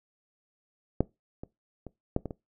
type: clicks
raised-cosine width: 2 ms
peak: -9 / -25 / -27 / -12 / -21 / -24 dBFS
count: 6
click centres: 1.006 / 1.435 / 1.867 / 2.164 / 2.257 / 2.308 s
effects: noise-tail reverb RT60 0.2 s tail -21 dB re dry